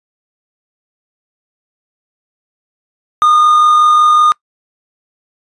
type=tone with amplitude modulation; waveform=triangle; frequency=1222 Hz; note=D#6; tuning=32 cents flat; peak=-3 dBFS; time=3.22-4.32 s; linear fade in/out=0 ms; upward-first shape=sine; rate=45.4 Hz; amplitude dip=25%; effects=noise-tail reverb RT60 0.1 s tail -24 dB re dry + resampled to 24000 Hz